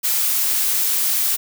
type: noise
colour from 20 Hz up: blue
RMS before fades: -19 dBFS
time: 0.03-1.37 s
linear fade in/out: 20 ms
effects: none